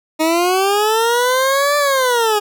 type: linear two-way sweep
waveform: 20% pulse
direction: up then down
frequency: 311.1 to 587.3 to 408.7 Hz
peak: -8 dBFS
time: 0.19-2.4 s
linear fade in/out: 20 ms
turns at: 1.77 s
effects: none